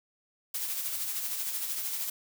blue noise with tremolo, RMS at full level -32 dBFS, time 0.54-2.1 s, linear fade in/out 5 ms, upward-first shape sine, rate 13 Hz, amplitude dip 40%, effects none

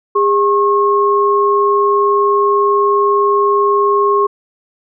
sine tone pair together, 406 / 1083.9 Hz, G#4 / C#6, -39 / -39 cents, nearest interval octave + perfect fourth, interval 1700 cents, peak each -12 dBFS, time 0.15-4.27 s, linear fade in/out 10 ms, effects none

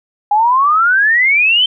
sine exponential sweep, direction up, 811 to 3136 Hz, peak -8 dBFS, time 0.31-1.66 s, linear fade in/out 5 ms, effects none

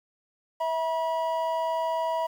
triangle tone pair together, 651.5 / 965 Hz, E5 / B5, -20 / -40 cents, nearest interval perfect fifth, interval 680 cents, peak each -26 dBFS, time 0.6-2.27 s, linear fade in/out 10 ms, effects 9-bit

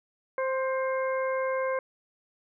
harmonic tone with a mistuned harmonic, 525 Hz, C5, 6 cents sharp, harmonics 1 / 2 / 3 / 4, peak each -27 / -33 / -37 / -39 dBFS, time 0.38-1.79 s, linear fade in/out 2 ms, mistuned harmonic 4, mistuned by +21 cents, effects none

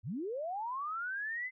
sine linear sweep, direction up, 82.41 to 2069 Hz, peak -35 dBFS, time 0.03-1.51 s, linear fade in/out 50 ms, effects none

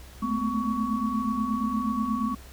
sine tone cluster, 214.5 / 222.9 / 253 / 1122 Hz, A3 / A3 / B3 / C#6, -44 / +23 / +42 / +21 cents, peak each -30 dBFS, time 0.22-2.35 s, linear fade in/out 10 ms, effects added 64 Hz sine -45 dBFS peak until 2.52 s + pink hiss -50 dBFS RMS until 2.52 s

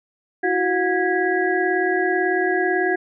sine tone cluster, 331.1 / 369.2 / 721 / 1652 / 1958 Hz, E4 / F#4 / F#5 / G#6 / B6, +8 / -4 / -45 / -10 / -15 cents, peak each -26 / -21 / -24 / -23 / -30 dBFS, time 0.43-2.96 s, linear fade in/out 10 ms, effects none

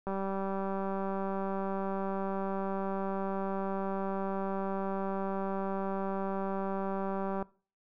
click train, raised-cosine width 1 ms, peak -22 dBFS, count 1428, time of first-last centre 0.07-7.426 s, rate 194 Hz, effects noise-tail reverb RT60 0.4 s tail -21 dB re dry

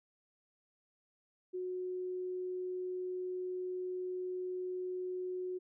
sine tone, 366 Hz, F#4, 19 cents flat, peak -36 dBFS, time 1.53-5.59 s, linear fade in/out 20 ms, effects none

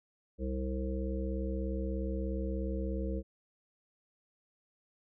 harmonic tone with a mistuned harmonic, 65 Hz, C2, 11 cents flat, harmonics 1 / 3 / 5 / 7 / 8, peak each -34 / -39 / -41 / -42 / -43 dBFS, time 0.38-3.23 s, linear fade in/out 50 ms, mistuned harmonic 8, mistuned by +39 cents, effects none

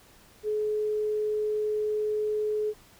sine tone, 425.3 Hz, G#4, 41 cents sharp, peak -25 dBFS, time 0.43-2.74 s, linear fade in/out 50 ms, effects pink hiss -56 dBFS RMS until 2.99 s

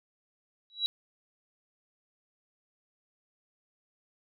sine tone with exponential growth, 3899 Hz, B7, 23 cents flat, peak -21 dBFS, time 0.7-0.86 s, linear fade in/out 0 ms, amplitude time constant 33 ms, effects none

